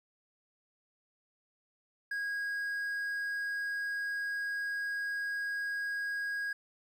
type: tone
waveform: triangle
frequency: 1642 Hz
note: G#6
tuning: 20 cents flat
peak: -31 dBFS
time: 2.11-6.53 s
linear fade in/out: 5 ms
effects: 11-bit